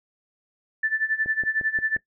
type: tone with tremolo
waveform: sine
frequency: 1760 Hz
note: A6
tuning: in tune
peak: -19 dBFS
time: 0.83-1.97 s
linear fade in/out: 5 ms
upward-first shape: sine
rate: 11 Hz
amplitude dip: 85%
type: click train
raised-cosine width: 2 ms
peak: -25 dBFS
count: 5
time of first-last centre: 1.26-1.964 s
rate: 5.68 Hz
effects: noise-tail reverb RT60 0.1 s tail -18 dB re dry

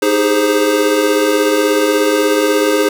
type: chord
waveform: square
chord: Ab major seventh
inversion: second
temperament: equal with one note detuned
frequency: 311.1 / 398.8 / 415.3 / 523.3 Hz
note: Eb4 / G4 / Ab4 / C5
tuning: 0 / +30 / 0 / 0 cents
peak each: -17 / -21 / -16 / -17 dBFS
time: 0.02-2.89 s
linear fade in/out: 5 ms
effects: none

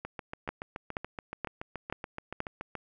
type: two click trains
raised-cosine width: 0.5 ms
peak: -22 / -17 dBFS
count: 20 / 5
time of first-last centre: 0.05-2.753 / 0.49-2.404 s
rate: 7.03 / 2.09 Hz
effects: none

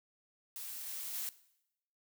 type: noise with level steps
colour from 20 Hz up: blue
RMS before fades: -44 / -42 / -39 dBFS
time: 0.56-1.29 s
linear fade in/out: 0 ms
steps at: 0.86 / 1.13 s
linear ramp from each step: 20 ms
effects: noise-tail reverb RT60 0.8 s tail -18 dB re dry

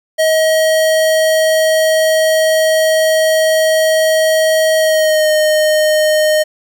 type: tone with pitch glide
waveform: square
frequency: 634 to 616.3 Hz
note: D#5 to D#5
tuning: +32 to -17 cents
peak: -10 dBFS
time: 0.18-6.44 s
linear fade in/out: 20 ms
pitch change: -49 cents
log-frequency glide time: 4.77-5.31 s
effects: 8-bit

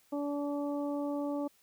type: harmonic tone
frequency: 287.9 Hz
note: D4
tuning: 34 cents flat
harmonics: 1 / 2 / 3 / 4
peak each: -33 / -37 / -44 / -48 dBFS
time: 0.12-1.48 s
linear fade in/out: 10 ms
effects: white hiss -67 dBFS RMS until 1.62 s

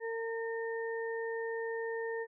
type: harmonic tone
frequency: 455.8 Hz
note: A#4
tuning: 39 cents flat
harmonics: 1 / 2 / 4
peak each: -35 / -45 / -42 dBFS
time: 0-2.27 s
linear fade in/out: 50 ms
effects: none

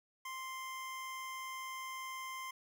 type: tone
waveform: 25% pulse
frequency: 1046.5 Hz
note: C6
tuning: in tune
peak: -38 dBFS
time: 0.25-2.51 s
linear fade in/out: 5 ms
effects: none

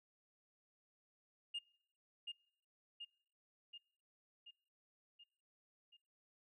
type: tone with echo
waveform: sine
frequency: 2832 Hz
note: F7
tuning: 23 cents sharp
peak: -38 dBFS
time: 1.54-1.59 s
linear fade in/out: 10 ms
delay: 730 ms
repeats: 6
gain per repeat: -4 dB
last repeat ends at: 5.97 s
effects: noise-tail reverb RT60 0.7 s tail -25 dB re dry + tanh soft clip ceiling -38 dBFS

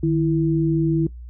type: tone pair together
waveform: sine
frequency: 154.3 / 329.2 Hz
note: D#3 / E4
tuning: -14 / -2 cents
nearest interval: octave + minor second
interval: 1312 cents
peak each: -19 / -19 dBFS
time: 0.03-1.07 s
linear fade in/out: 5 ms
effects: noise-tail reverb RT60 0.1 s tail -18 dB re dry + added 60 Hz sine -34 dBFS peak until 1.29 s

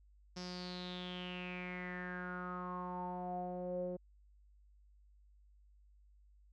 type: tone with low-pass filter sweep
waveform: sawtooth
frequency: 180 Hz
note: F#3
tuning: 47 cents flat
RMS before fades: -43 dBFS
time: 0.36-3.97 s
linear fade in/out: 10 ms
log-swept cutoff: 5400 to 480 Hz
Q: 8
effects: added 50 Hz sine -62 dBFS peak until 6.52 s

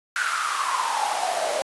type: noise with high-pass filter sweep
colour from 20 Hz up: pink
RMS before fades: -25 dBFS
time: 0.16-1.62 s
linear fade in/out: 0 ms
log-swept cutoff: 1500 to 580 Hz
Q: 9.3
effects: resampled to 24000 Hz

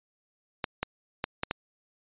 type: clicks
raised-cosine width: 0.3 ms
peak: -12 dBFS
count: 5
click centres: 0.642 / 0.83 / 1.241 / 1.434 / 1.511 s
effects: resampled to 8000 Hz

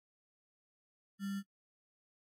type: tone with sample-and-hold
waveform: sine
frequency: 197.9 Hz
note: G3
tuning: 17 cents sharp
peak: -36 dBFS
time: 1.19-1.43 s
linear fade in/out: 50 ms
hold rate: 1575 Hz
effects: noise-tail reverb RT60 0.1 s tail -24 dB re dry + AAC 48 kbps

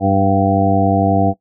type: harmonic tone with a mistuned harmonic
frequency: 98 Hz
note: G2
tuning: in tune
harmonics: 1 / 2 / 3 / 4 / 5 / 7 / 8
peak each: -18 / -18 / -17 / -27 / -22 / -17 / -20 dBFS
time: 0-1.34 s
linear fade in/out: 50 ms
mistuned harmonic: 8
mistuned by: -15 cents
effects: noise-tail reverb RT60 0.1 s tail -17 dB re dry

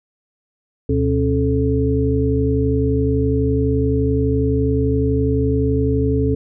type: tone cluster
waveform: sine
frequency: 72.6 / 124.4 / 271.5 / 433.5 Hz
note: D2 / B2 / C#4 / A4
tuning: -19 / +13 / -36 / -26 cents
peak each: -20 dBFS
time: 0.89-6.35 s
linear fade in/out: 5 ms
effects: none

